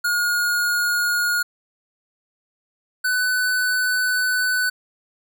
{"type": "tone pair in turn", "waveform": "square", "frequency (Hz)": [1435, 1499.3], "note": ["F6", "F#6"], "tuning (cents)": [47, 22], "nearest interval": "minor second", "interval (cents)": 75, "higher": "second", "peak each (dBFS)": -19, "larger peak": "neither", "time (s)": [[0.04, 1.43], [3.04, 4.7]], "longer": "second", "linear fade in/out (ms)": 10, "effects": []}